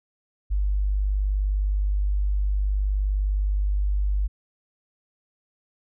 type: tone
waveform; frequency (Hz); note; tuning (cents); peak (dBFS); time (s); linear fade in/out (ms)
sine; 49.71; G1; +25; -20; 0.5-4.28; 20
effects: none